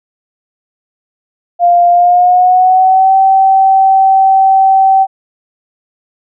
sine tone with pitch glide, 698.5 to 770.6 Hz, F5 to G5, 0 to -30 cents, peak -4 dBFS, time 1.59-5.07 s, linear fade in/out 50 ms, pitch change +170 cents, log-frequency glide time 1.9-3.15 s, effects none

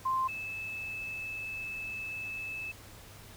sine tone pair in turn, 1046.5 / 2614 Hz, C6 / E7, 0 / -15 cents, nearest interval octave + major third, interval 1585 cents, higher second, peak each -27 / -36 dBFS, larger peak first, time 0.05-0.28 / 0.28-2.72 s, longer second, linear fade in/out 10 ms, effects added 101 Hz sine -54 dBFS peak until 3.36 s + pink hiss -52 dBFS RMS until 3.36 s

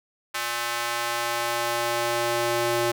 square tone with high-pass filter sweep, 118.4 Hz, A#2, 27 cents sharp, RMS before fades -26 dBFS, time 0.34-2.92 s, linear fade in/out 10 ms, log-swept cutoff 1300 to 380 Hz, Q 0.99, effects none

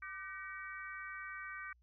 harmonic tone with a mistuned harmonic, 380.4 Hz, F#4, 48 cents sharp, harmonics 3 / 4 / 5 / 6, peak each -49 / -47 / -49 / -51 dBFS, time 0.02-1.73 s, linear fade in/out 5 ms, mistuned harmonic 3, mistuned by +76 cents, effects added 60 Hz sine -66 dBFS peak until 1.82 s

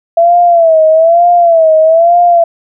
sine tone with vibrato, 665 Hz, E5, 15 cents sharp, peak -3 dBFS, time 0.17-2.44 s, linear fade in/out 5 ms, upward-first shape sine, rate 1.1 Hz, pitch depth 94 cents each way, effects none

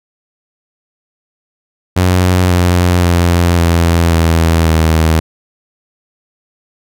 sawtooth tone with pitch steps, 91 / 88.77 / 86.59 / 84.47 / 82.39 / 80.37 Hz, F#2 / F2 / F2 / E2 / E2 / E2, -28 / +29 / -14 / +43 / 0 / -43 cents, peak -4 dBFS, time 1.96-5.2 s, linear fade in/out 10 ms, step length 540 ms, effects none

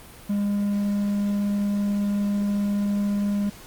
triangle tone, 203.3 Hz, G#3, 37 cents flat, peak -19 dBFS, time 0.29-3.5 s, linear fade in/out 10 ms, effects pink hiss -45 dBFS RMS until 3.66 s + Opus 32 kbps

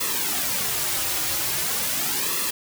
white noise with flanger, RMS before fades -25 dBFS, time 0-2.51 s, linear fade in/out 10 ms, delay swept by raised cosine 1.3 to 4.6 ms, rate 0.42 Hz, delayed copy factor -0.7, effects none

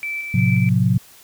sine tone with tremolo, 2325 Hz, D7, 18 cents flat, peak -23 dBFS, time 0.03-0.69 s, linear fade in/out 0 ms, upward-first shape square, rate 2.8 Hz, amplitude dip 35%
sine chord, F# diminished, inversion first, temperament equal with one note detuned, 110 / 130.81 / 180.35 Hz, A2 / C3 / F#3, 0 / 0 / -44 cents, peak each -18 dBFS, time 0.34-0.98 s, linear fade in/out 5 ms
effects white hiss -47 dBFS RMS until 1.23 s

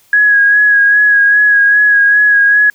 sine tone with vibrato, 1661.2 Hz, G#6, in tune, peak -5 dBFS, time 0.13-2.7 s, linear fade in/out 2 ms, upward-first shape sine, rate 2.5 Hz, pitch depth 26 cents each way, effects white hiss -50 dBFS RMS until 2.74 s

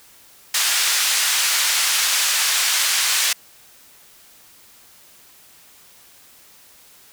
white band-pass noise, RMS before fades -19 dBFS, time 0.54-3.33 s, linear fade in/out 5 ms, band 1300 to 7900 Hz, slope 12 dB/octave, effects white hiss -49 dBFS RMS until 7.12 s

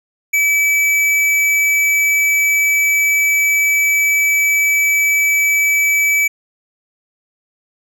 sine tone with tanh clipping, 2299 Hz, D7, 37 cents flat, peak -13 dBFS, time 0.33-6.28 s, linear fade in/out 10 ms, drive 17 dB, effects none

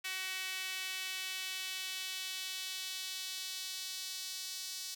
sawtooth tone with high-pass filter sweep, 375.7 Hz, F#4, 26 cents sharp, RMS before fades -41 dBFS, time 0.04-4.95 s, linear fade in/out 10 ms, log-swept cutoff 2300 to 4700 Hz, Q 1.7, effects none

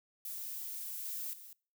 violet noise with level steps, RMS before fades -42 / -40 / -52 dBFS, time 0.25-1.53 s, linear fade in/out 2 ms, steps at 1.05 / 1.33 s, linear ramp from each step 5 ms, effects noise-tail reverb RT60 0.4 s tail -24 dB re dry

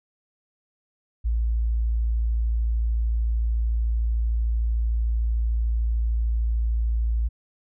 sine tone, 56.7 Hz, A#1, 47 cents flat, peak -20 dBFS, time 1.24-7.29 s, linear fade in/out 20 ms, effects none

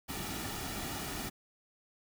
pink noise with comb filter, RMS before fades -39 dBFS, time 0.08-1.3 s, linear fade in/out 20 ms, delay 1.9 ms, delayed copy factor -0.55, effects none

